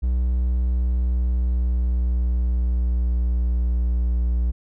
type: tone with pitch glide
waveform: triangle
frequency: 61.74 to 59.88 Hz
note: B1 to A#1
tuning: 0 to +47 cents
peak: -16 dBFS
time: 0.02-4.52 s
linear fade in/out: 20 ms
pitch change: -53 cents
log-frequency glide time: 0.24-3.88 s
effects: none